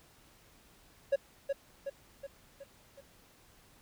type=tone with echo; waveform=triangle; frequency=554.4 Hz; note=C#5; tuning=in tune; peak=-22 dBFS; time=1.12-1.16 s; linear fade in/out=10 ms; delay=370 ms; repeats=5; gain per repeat=-5 dB; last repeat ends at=3.01 s; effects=pink hiss -62 dBFS RMS until 3.81 s